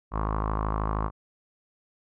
sawtooth tone with low-pass filter, 53 Hz, G#1, 36 cents sharp, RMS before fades -28 dBFS, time 0.11-1.11 s, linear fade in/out 50 ms, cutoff 1100 Hz, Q 6.4, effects none

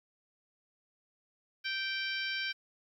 harmonic tone, 780 Hz, G5, 9 cents flat, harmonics 2 / 3 / 4 / 5 / 6 / 7, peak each -37 / -38 / -40 / -44 / -43 / -45 dBFS, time 1.64-2.53 s, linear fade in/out 20 ms, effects 11-bit

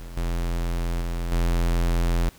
square tone with level steps, 42.73 Hz, F1, 37 cents flat, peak -36 / -24 / -26 / -20 dBFS, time 0-2.29 s, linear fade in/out 0 ms, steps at 0.17 / 1.01 / 1.32 s, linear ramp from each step 2 ms, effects pink hiss -51 dBFS RMS until 2.38 s

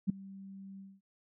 sine tone with ADSR envelope, 194.4 Hz, G3, 14 cents flat, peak -23 dBFS, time 0.07-1.01 s, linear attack 27 ms, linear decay 6 ms, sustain -22 dB, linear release 220 ms, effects none

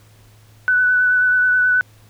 sine tone with vibrato, 1492 Hz, F#6, 14 cents sharp, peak -12 dBFS, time 0.68-1.81 s, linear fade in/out 0 ms, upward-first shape triangle, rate 9.3 Hz, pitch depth 21 cents each way, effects added 107 Hz sine -47 dBFS peak until 2.09 s + pink hiss -53 dBFS RMS until 2.09 s

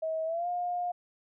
sine tone with pitch glide, 640 to 710.1 Hz, D#5 to F5, +49 to +29 cents, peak -29 dBFS, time 0.02-0.92 s, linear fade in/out 10 ms, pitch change +180 cents, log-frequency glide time 0.25-0.48 s, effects none

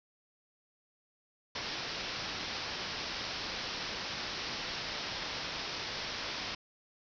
white low-pass noise, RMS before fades -39 dBFS, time 1.55-6.55 s, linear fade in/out 5 ms, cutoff 5600 Hz, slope 96 dB/octave, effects none

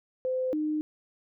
sine tone pair in turn, 514 / 305.6 Hz, C5 / D#4, -31 / -31 cents, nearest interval major sixth, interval 900 cents, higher first, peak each -26 dBFS, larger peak neither, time 0.25-0.53 / 0.53-0.81 s, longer neither, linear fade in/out 0 ms, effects none

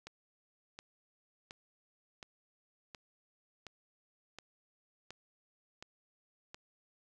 click train, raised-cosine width 0.2 ms, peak -29 dBFS, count 10, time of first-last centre 0.07-6.545 s, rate 1.39 Hz, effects none

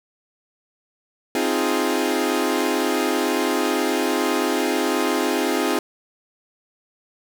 sawtooth chord, F minor seventh, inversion second, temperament equal, 261.6 / 311.1 / 349.2 / 415.3 Hz, C4 / Eb4 / F4 / Ab4, 0 / 0 / 0 / 0 cents, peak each -21 dBFS, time 1.35-5.79 s, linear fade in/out 2 ms, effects none

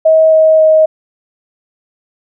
sine tone with pitch steps, 637 / 633 / 629 Hz, D#5 / D#5 / D#5, +41 / +30 / +19 cents, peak -4 dBFS, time 0.05-0.86 s, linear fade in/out 10 ms, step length 270 ms, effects none

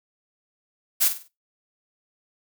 blue noise with echo, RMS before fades -19 dBFS, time 1-1.09 s, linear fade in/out 20 ms, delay 49 ms, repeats 4, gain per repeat -9 dB, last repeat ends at 1.286 s, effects noise-tail reverb RT60 0.2 s tail -17 dB re dry

